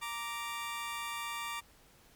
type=tone pair together; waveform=20% pulse; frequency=932.3 / 1173.6 Hz; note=A#5 / D6; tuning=0 / -2 cents; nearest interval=major third; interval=398 cents; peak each=-36 / -34 dBFS; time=0.01-1.61 s; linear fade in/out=20 ms; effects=pink hiss -62 dBFS RMS until 2.15 s + MP3 96 kbps